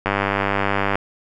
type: click train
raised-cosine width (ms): 0.5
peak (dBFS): -4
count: 90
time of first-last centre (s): 0.06-0.955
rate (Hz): 99.4
effects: none